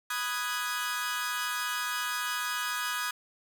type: chord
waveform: sawtooth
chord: G# minor seventh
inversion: first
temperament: equal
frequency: 987.8 / 1244.5 / 1480 / 1661.2 Hz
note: B5 / D#6 / F#6 / G#6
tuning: 0 / 0 / 0 / 0 cents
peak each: -35 / -31 / -34 / -31 dBFS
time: 0.1-3.11 s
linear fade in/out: 5 ms
effects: none